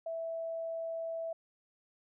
sine tone, 658 Hz, E5, 3 cents flat, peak -35 dBFS, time 0.06-1.33 s, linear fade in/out 5 ms, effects none

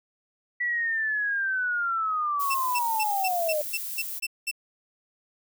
sine linear sweep, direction down, 1961 to 587.3 Hz, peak -24 dBFS, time 0.6-3.62 s, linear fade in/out 10 ms
violet noise, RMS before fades -34 dBFS, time 2.39-4.2 s, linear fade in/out 20 ms
sawtooth tone bursts, 2675 Hz, E7, 25 cents sharp, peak -23 dBFS, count 9, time 2.5-4.514 s, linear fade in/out 10 ms, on 46 ms, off 200 ms
effects none

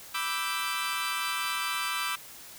20% pulse chord, E minor seventh, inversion second, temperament equal, 987.8 / 1174.7 / 1318.5 / 1568 Hz, B5 / D6 / E6 / G6, 0 / 0 / 0 / 0 cents, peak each -32 / -29 / -29 / -31 dBFS, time 0.14-2.16 s, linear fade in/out 10 ms, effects white hiss -47 dBFS RMS until 2.58 s

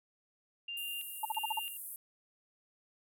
sine tone with tremolo, 2794 Hz, F7, in tune, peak -38 dBFS, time 0.68-1.77 s, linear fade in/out 5 ms, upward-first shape square, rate 1.5 Hz, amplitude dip 75%
white band-pass noise, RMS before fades -45 dBFS, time 0.77-1.96 s, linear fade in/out 2 ms, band 9300 to 15000 Hz, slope 48 dB/octave
sine tone bursts, 880 Hz, A5, in tune, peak -30 dBFS, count 6, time 1.23-1.593 s, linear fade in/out 5 ms, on 23 ms, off 45 ms
effects none

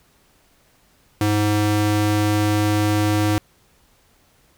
square ring-modulated tone, 209.7 Hz, G#3, 17 cents sharp, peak -14 dBFS, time 1.21-3.38 s, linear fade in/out 0 ms, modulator 108 Hz, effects pink hiss -58 dBFS RMS until 4.57 s

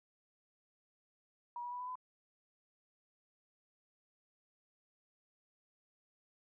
sine tone with pitch steps, 960 / 971.7 / 983.6 / 995.6 / 1007.7 Hz, B5 / B5 / B5 / B5 / B5, -49 / -28 / -7 / +14 / +35 cents, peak -40 dBFS, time 1.56-1.955 s, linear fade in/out 2 ms, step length 79 ms, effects none

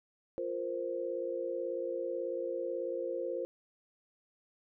sine chord, F suspended fourth, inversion none, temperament just, 349.2 / 465.6 / 523.8 Hz, F4 / Bb4 / C5, 0 / -2 / +2 cents, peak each -39 / -39 / -36 dBFS, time 0.38-3.45 s, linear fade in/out 0 ms, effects none

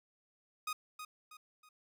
sawtooth tone with echo, 1244.5 Hz, D#6, in tune, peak -32 dBFS, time 0.67-0.73 s, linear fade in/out 5 ms, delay 320 ms, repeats 3, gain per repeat -8 dB, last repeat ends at 1.69 s, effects none

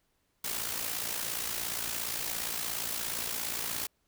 white noise with amplitude modulation, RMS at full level -32 dBFS, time 0.44-3.87 s, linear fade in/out 5 ms, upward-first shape sine, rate 57.2 Hz, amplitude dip 60%, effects pink hiss -75 dBFS RMS until 4.07 s

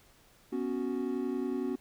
triangle chord, B suspended second, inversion none, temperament just, 246.9 / 277.8 / 370.4 Hz, B3 / C#4 / F#4, 0 / +4 / +2 cents, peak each -33 dBFS, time 0.52-1.76 s, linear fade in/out 10 ms, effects pink hiss -62 dBFS RMS until 1.8 s

